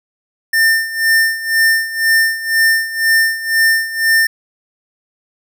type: tone with tremolo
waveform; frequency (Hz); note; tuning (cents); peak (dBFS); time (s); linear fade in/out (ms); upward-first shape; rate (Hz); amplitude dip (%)
square; 1800; A6; +39; -9; 0.53-4.27; 5; sine; 2; 80
effects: none